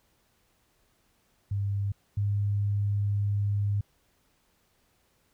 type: tone pair in turn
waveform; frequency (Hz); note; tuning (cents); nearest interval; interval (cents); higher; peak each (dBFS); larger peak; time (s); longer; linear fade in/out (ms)
sine; 100 / 101.75; G2 / G#2; +35 / -35; unison; 30; second; -26 / -24; second; 1.51-1.92 / 2.17-3.81; second; 5
effects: pink hiss -69 dBFS RMS until 5.33 s